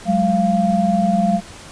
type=tone cluster; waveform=sine; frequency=187.6 / 207.7 / 691 Hz; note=F#3 / G#3 / F5; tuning=+24 / 0 / -19 cents; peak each=-18 dBFS; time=0.05-1.41 s; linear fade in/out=50 ms; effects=pink hiss -38 dBFS RMS until 1.71 s + resampled to 22050 Hz